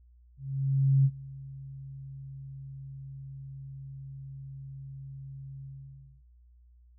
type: tone with ADSR envelope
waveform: sine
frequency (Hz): 135.9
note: C#3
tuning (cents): -34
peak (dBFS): -18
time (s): 0.37-6.23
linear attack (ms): 680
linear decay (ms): 53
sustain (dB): -22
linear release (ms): 580
effects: added 60 Hz sine -55 dBFS peak until 6.98 s